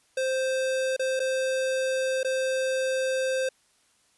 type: tone with dropouts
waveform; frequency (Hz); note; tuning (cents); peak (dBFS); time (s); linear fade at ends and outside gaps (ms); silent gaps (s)
square; 523.3; C5; 0; -25; 0.17-3.49; 5; 0.965-0.994 / 1.195-1.2 / 2.232-2.246
effects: white hiss -65 dBFS RMS until 4.17 s + resampled to 24000 Hz